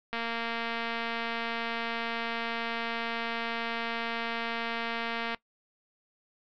click train, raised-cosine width 0.3 ms, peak -17 dBFS, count 1206, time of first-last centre 0.13-5.346 s, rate 231 Hz, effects noise-tail reverb RT60 0.1 s tail -20 dB re dry + low-pass 4000 Hz 12 dB/octave

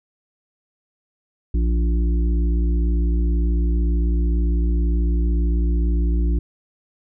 harmonic tone with a mistuned harmonic, 58 Hz, A#1, 8 cents flat, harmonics 1 / 3 / 5 / 6, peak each -16 / -29 / -31 / -34 dBFS, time 1.54-6.39 s, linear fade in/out 5 ms, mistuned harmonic 3, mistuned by +33 cents, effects none

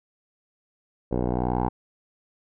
10% pulse tone with low-pass filter sweep, 61.4 Hz, B1, 9 cents flat, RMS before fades -25 dBFS, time 1.11-1.69 s, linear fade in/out 10 ms, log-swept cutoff 560 to 870 Hz, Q 4.3, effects none

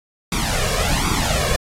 pink noise with flanger, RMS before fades -20 dBFS, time 0.32-1.56 s, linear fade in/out 2 ms, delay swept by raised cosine 0.84 to 1.79 ms, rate 1.3 Hz, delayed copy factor +0.8, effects low-pass 10000 Hz 12 dB/octave + AAC 48 kbps

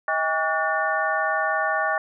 sine tone cluster, 635 / 801 / 1136 / 1455 / 1792 Hz, D#5 / G5 / C#6 / F#6 / A6, +35 / +37 / +42 / -29 / +31 cents, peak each -27 dBFS, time 0.08-1.98 s, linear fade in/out 2 ms, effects none

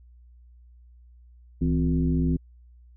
sine tone with frequency modulation, 163.7 Hz, E3, 12 cents flat, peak -20 dBFS, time 1.61-2.37 s, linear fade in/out 10 ms, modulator 94.9 Hz, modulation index 1.3, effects added 60 Hz sine -49 dBFS peak until 2.96 s

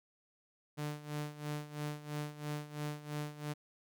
sawtooth tone with tremolo, 148.8 Hz, D3, 23 cents sharp, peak -32 dBFS, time 0.77-3.54 s, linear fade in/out 20 ms, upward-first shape sine, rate 3 Hz, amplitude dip 80%, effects none

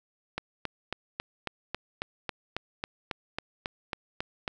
click train, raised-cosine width 0.3 ms, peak -15 dBFS, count 16, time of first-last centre 0.38-4.478 s, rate 3.66 Hz, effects none

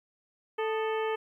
harmonic tone with a mistuned harmonic, 440 Hz, A4, in tune, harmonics 1 / 2 / 3 / 4 / 5 / 6 / 7, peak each -29 / -35 / -39 / -41 / -43 / -45 / -46 dBFS, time 0.58-1.16 s, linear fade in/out 10 ms, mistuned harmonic 3, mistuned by -110 cents, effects 11-bit

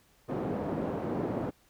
pink band-pass noise, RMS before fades -33 dBFS, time 0.28-1.51 s, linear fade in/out 20 ms, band 190 to 580 Hz, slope 12 dB/octave, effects pink hiss -65 dBFS RMS until 1.69 s

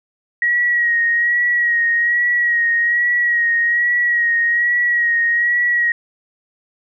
sine tone with vibrato, 1900 Hz, A#6, 33 cents sharp, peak -13 dBFS, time 0.42-5.92 s, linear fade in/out 2 ms, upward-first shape sine, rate 1.2 Hz, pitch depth 32 cents each way, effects none

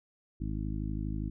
harmonic tone, 52.4 Hz, G#1, 16 cents sharp, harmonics 1 / 2 / 3 / 4 / 5 / 6, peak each -35 / -38 / -40 / -41 / -42 / -43 dBFS, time 0.4-1.3 s, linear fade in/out 10 ms, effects none

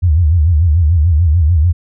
sine tone with vibrato, 81.4 Hz, E2, 21 cents flat, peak -7 dBFS, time 0.02-1.73 s, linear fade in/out 20 ms, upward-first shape sine, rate 6.8 Hz, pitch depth 180 cents each way, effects none

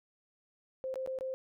sine tone with dropouts, 523.3 Hz, C5, in tune, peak -34 dBFS, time 0.84-1.34 s, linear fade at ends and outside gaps 0 ms, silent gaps 0.941-0.957 / 1.062-1.074 / 1.188-1.209 s, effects none

